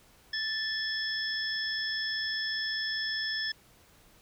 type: tone cluster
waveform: sine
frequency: 1758 / 3365 / 5260 Hz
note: A6 / G#7 / E8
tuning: -2 / +22 / -5 cents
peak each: -33 / -37 / -34 dBFS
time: 0.33-3.52 s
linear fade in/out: 5 ms
effects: pink hiss -60 dBFS RMS until 4.21 s